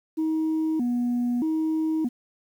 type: tone with vibrato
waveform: sine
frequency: 277.2 Hz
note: C#4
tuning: in tune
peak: -20 dBFS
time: 0.17-2.09 s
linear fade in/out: 20 ms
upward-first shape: square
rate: 0.8 Hz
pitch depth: 230 cents each way
effects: tanh soft clip ceiling -20 dBFS + 9-bit